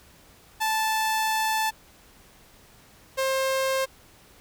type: tone pair in turn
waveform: sawtooth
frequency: 877 / 531.3 Hz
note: A5 / C5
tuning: -6 / +26 cents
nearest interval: major sixth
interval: 868 cents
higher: first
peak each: -19 dBFS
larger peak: neither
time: 0.6-1.71 / 3.17-3.86 s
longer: first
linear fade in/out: 20 ms
effects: pink hiss -54 dBFS RMS until 4.4 s